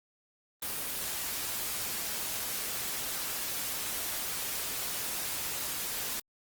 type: noise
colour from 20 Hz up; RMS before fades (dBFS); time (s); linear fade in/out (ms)
white; -35; 0.62-6.2; 5
effects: Opus 24 kbps